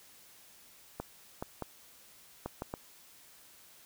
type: clicks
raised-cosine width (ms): 1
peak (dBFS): -22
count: 6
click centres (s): 1 / 1.425 / 1.623 / 2.46 / 2.621 / 2.739
effects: white hiss -58 dBFS RMS until 3.85 s